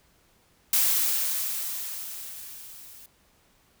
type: noise with level ramp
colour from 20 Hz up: blue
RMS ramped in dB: -21 to -48 dBFS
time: 0.73-3.06 s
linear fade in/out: 2 ms
effects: pink hiss -63 dBFS RMS until 3.8 s